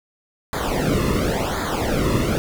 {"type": "noise with flanger", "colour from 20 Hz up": "brown", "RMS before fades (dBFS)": -21, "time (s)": [0.53, 2.38], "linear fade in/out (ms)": 0, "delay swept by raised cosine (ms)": [0.35, 1.31], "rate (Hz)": 0.93, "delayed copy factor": -0.9, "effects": []}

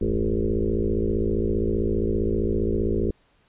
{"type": "tone with frequency modulation", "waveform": "sine", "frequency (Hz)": 212.3, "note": "G#3", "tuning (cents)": 38, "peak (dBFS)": -20, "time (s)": [0.01, 3.11], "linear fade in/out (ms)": 5, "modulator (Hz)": 55.2, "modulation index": 4.3, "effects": ["pink hiss -63 dBFS RMS until 3.48 s", "resampled to 8000 Hz"]}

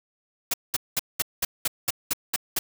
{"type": "noise bursts", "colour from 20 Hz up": "white", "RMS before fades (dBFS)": -24, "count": 10, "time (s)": [0.51, 2.59], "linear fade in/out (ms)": 5, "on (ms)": 28, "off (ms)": 200, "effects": []}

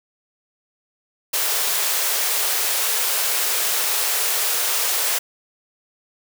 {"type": "high-pass noise", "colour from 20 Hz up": "white", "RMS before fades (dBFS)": -21, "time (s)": [1.33, 5.19], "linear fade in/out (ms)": 10, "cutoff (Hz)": 390, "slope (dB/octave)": 48, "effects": []}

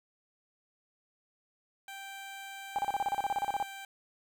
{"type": "tone", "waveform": "15% pulse", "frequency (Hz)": 784, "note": "G5", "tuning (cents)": 0, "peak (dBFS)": -36, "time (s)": [1.88, 3.85], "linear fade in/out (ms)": 2}
{"type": "tone bursts", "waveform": "sine", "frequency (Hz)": 807, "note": "G#5", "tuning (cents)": -50, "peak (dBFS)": -27, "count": 15, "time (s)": [2.76, 3.626], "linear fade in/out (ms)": 0, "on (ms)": 26, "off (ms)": 34}
{"effects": []}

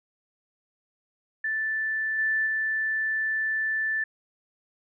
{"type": "tone with level steps", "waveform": "sine", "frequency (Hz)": 1760, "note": "A6", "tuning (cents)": 0, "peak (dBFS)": [-25, -22, -24], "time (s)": [1.44, 4.04], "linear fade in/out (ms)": 5, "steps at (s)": [2.18, 2.46], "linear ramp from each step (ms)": 10, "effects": []}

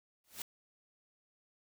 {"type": "noise with exponential growth", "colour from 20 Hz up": "white", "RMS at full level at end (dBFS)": -38, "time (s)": [0.24, 0.42], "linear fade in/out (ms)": 2, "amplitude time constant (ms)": 37, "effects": []}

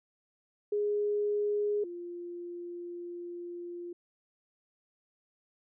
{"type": "tone pair in turn", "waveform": "sine", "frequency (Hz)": [414.4, 348.5], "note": ["G#4", "F4"], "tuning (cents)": [-4, -4], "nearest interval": "minor third", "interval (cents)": 300, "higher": "first", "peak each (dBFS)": [-27, -38], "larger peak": "first", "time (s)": [[0.72, 1.84], [1.84, 3.93]], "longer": "second", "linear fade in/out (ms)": 5, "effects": []}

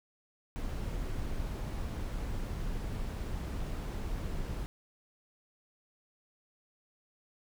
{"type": "noise", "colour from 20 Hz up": "brown", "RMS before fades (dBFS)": -36, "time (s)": [0.56, 4.66], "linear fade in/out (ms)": 0, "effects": []}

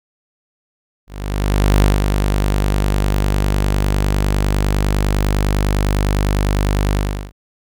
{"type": "tone with ADSR envelope", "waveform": "sawtooth", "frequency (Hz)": 49.92, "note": "G1", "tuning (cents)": 32, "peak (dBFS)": -5, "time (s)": [1.07, 7.32], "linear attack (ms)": 760, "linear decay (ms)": 160, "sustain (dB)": -5, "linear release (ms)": 370, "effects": []}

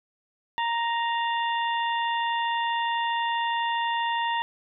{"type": "harmonic tone with a mistuned harmonic", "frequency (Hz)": 932.3, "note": "A#5", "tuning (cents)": 0, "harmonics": [1, 2, 3, 4], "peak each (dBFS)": [-25, -31, -35, -37], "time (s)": [0.58, 4.42], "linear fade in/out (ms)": 0, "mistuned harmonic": 4, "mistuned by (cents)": -100, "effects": []}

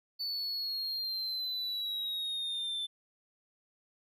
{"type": "linear sweep", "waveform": "triangle", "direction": "down", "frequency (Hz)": [4500, 3520], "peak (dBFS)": -32, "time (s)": [0.19, 2.87], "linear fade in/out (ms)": 20, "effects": []}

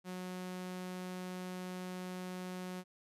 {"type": "tone", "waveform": "sawtooth", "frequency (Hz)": 182.8, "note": "F#3", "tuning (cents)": -21, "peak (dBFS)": -37, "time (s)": [0.04, 2.84], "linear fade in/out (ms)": 50, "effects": ["resampled to 32000 Hz"]}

